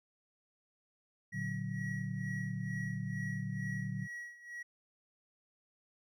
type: tone with tremolo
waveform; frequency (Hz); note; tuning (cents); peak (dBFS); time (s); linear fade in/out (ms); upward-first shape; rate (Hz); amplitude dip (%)
triangle; 1916; A#6; +47; -39; 1.32-4.63; 10; sine; 2.2; 80
type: chord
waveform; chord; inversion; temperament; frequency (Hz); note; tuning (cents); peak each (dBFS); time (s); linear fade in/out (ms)
sine; Bb augmented; none; equal with one note detuned; 116.54 / 146.83 / 187.15; Bb2 / D3 / F#3; 0 / 0 / +20; -40; 1.32-4.08; 50
effects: none